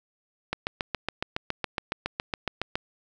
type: click train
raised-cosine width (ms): 0.3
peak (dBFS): -11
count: 17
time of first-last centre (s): 0.53-2.755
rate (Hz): 7.19
effects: none